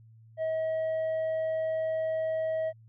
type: tone with tanh clipping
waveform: sine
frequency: 639 Hz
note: D#5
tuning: 46 cents sharp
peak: -28 dBFS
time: 0.37-2.73 s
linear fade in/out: 50 ms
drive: 3 dB
effects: added 112 Hz sine -52 dBFS peak until 2.88 s